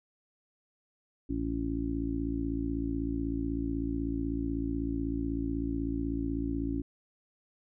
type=harmonic tone; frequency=56.1 Hz; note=A1; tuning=34 cents sharp; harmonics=1 / 2 / 3 / 4 / 5 / 6; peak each=-36 / -40 / -44 / -43 / -32 / -39 dBFS; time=1.29-6.82 s; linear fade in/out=10 ms; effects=none